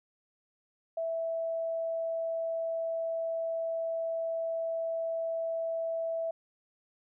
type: tone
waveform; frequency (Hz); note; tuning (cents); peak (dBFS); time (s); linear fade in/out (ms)
sine; 658; E5; -3; -30; 0.97-6.31; 5
effects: none